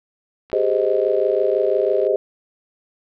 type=click train; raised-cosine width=0.3 ms; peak=-29 dBFS; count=95; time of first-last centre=0.5-2.067 s; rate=60 Hz
type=chord; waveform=sine; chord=Ab major seventh; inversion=third; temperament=just; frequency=389.3 / 415.3 / 519.1 / 623 Hz; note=G4 / Ab4 / C5 / Eb5; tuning=-12 / 0 / -14 / +2 cents; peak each=-21 dBFS; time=0.53-2.16 s; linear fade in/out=0 ms
effects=none